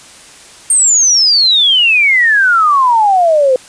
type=exponential sweep; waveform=sine; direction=down; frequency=8820 to 501 Hz; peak=-6 dBFS; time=0.7-3.56 s; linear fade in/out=2 ms; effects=white hiss -37 dBFS RMS until 3.68 s + resampled to 22050 Hz